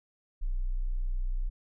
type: tone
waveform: sine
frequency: 30.87 Hz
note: B0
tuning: in tune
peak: -27 dBFS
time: 0.41-1.5 s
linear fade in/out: 20 ms
effects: none